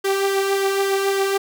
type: tone with flanger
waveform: sawtooth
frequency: 392 Hz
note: G4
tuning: in tune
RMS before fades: -20 dBFS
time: 0.04-1.38 s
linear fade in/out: 10 ms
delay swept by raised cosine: 1.9 to 3.3 ms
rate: 3.6 Hz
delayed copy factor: +0.55
effects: none